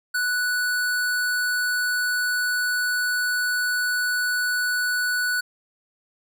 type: tone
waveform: square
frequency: 1480 Hz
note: F#6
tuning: in tune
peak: -22 dBFS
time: 0.14-5.41 s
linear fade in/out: 10 ms
effects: none